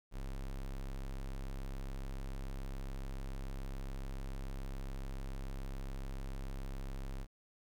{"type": "tone", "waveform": "square", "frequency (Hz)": 33.5, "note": "C1", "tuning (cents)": 42, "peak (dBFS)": -40, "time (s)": [0.11, 7.27], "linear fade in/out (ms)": 50, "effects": ["11-bit"]}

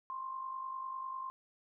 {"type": "tone with amplitude modulation", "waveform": "sine", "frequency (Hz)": 1053, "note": "C6", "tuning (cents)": 11, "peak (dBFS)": -36, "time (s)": [0.1, 1.3], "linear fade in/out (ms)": 0, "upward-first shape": "sine", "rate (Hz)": 50, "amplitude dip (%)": 55, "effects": []}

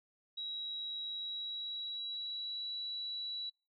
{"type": "tone with pitch glide", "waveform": "sine", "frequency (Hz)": [3864, 3925], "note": ["B7", "B7"], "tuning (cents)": [-39, -11], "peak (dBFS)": -38, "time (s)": [0.37, 3.5], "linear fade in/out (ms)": 10, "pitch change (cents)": 28, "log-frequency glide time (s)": [1.07, 2.72], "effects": ["noise-tail reverb RT60 0.3 s tail -26 dB re dry"]}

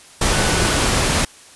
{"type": "tone in noise", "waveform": "sine", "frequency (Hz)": 1484, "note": "F#6", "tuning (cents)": 5, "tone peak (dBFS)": -28, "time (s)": [0.33, 0.78], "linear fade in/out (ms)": 5, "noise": "pink", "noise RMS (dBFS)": -17, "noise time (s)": [0.21, 1.25], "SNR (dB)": -14, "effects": ["white hiss -44 dBFS RMS until 1.55 s", "resampled to 24000 Hz"]}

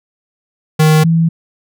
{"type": "tone pair in turn", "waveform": ["square", "sine"], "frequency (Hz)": [155.56, 164.81], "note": ["D#3", "E3"], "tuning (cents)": [0, 0], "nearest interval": "minor second", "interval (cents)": 100, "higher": "second", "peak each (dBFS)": [-7, -8], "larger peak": "first", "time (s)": [[0.79, 1.04], [1.04, 1.29]], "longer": "neither", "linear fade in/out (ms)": 10, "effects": []}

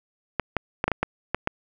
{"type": "clicks", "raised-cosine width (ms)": 0.5, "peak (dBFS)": -7, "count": 8, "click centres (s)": [0.397, 0.567, 0.841, 0.88, 0.917, 1.03, 1.346, 1.474], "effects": []}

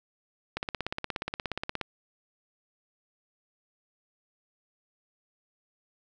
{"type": "click train", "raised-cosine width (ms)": 0.3, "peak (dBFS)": -15, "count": 22, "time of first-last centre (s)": [0.57, 1.813], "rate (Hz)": 16.9, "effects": []}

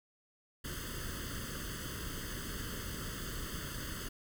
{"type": "noise with comb filter", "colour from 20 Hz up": "pink", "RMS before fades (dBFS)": -41, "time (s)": [0.64, 4.09], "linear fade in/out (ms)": 10, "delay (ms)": 0.63, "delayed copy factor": 1, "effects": []}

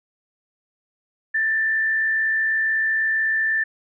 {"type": "tone with frequency modulation", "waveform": "sine", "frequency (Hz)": 1772, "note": "A6", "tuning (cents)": 12, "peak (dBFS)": -18, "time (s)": [1.34, 3.64], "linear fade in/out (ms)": 10, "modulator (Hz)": 66.1, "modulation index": 0.35, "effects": []}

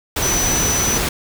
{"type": "tone in noise", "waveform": "sine", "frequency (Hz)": 5980, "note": "F#8", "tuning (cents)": 17, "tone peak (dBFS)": -18, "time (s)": [0.22, 0.98], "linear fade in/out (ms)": 5, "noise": "pink", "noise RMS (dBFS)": -20, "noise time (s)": [0.16, 1.09], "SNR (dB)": -1, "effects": []}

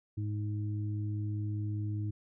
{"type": "harmonic tone", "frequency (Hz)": 105, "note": "G#2", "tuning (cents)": 19, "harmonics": [1, 2, 3], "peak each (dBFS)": [-32, -47, -42], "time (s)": [0.17, 2.11], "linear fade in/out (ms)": 10, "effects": []}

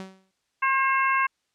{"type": "tone with exponential decay", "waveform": "sawtooth", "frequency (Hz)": 190, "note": "F#3", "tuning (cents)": 46, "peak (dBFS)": -29, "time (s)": [0, 0.31], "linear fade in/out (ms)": 0, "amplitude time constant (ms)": 67}
{"type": "harmonic tone", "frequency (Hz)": 536, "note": "C5", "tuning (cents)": 42, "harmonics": [2, 3, 4, 5], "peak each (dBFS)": [-22, -26, -28, -30], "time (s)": [0.62, 1.27], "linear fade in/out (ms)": 10}
{"effects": ["white hiss -74 dBFS RMS until 1.54 s", "low-pass 7000 Hz 12 dB/octave"]}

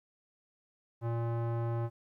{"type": "tone with low-pass filter", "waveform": "square", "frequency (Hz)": 116.54, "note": "A#2", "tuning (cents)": 0, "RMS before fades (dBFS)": -33, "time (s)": [1.01, 1.9], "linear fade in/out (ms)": 50, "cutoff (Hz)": 1000, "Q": 1.2, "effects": ["12-bit"]}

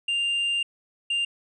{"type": "tone pair in turn", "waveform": "triangle", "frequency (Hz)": [2794, 2794], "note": ["F7", "F7"], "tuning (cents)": [0, 0], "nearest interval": "unison", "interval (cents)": 0, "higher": "neither", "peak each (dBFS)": -21, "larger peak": "neither", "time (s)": [[0.08, 0.63], [1.1, 1.25]], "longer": "first", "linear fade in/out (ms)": 5, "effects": ["resampled to 22050 Hz"]}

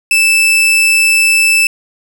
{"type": "tone", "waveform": "40% pulse", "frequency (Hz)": 2637, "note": "E7", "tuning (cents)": 0, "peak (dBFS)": -6, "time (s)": [0.11, 1.67], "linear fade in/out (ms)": 2, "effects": []}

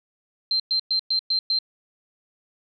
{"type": "tone bursts", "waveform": "sine", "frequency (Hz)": 4137, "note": "C8", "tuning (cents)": -20, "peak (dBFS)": -19, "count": 6, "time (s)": [0.51, 1.588], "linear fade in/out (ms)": 2, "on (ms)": 88, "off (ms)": 110, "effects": []}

